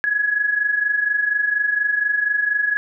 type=tone pair together; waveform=sine; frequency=1661 / 1685.2 Hz; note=G#6 / G#6; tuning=0 / +25 cents; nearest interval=unison; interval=25 cents; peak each=-23 / -18 dBFS; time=0.04-2.77 s; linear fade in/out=0 ms; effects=none